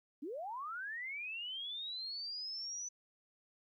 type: linear sweep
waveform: sine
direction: up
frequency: 256 to 6020 Hz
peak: -40 dBFS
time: 0.22-2.89 s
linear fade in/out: 10 ms
effects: 13-bit